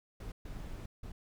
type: noise bursts at uneven times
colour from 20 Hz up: brown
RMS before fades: -43 dBFS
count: 3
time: 0.2-0.32 / 0.45-0.86 / 1.03-1.12 s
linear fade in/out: 5 ms
effects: none